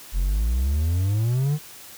triangle exponential sweep, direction up, 41.71 to 155.56 Hz, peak -17 dBFS, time 0.12-1.59 s, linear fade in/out 50 ms, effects white hiss -43 dBFS RMS until 1.97 s

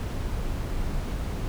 brown noise, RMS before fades -29 dBFS, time 0-1.48 s, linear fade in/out 0 ms, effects none

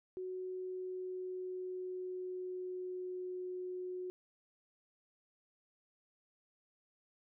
sine tone with pitch glide, 370 to 365.1 Hz, F#4 to F#4, 0 to -23 cents, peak -39 dBFS, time 0.17-4.1 s, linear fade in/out 0 ms, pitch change -23 cents, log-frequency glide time 0.51-3.46 s, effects none

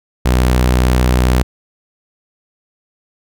sawtooth tone, 62.3 Hz, B1, 16 cents sharp, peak -6 dBFS, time 0.25-1.43 s, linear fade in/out 10 ms, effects none

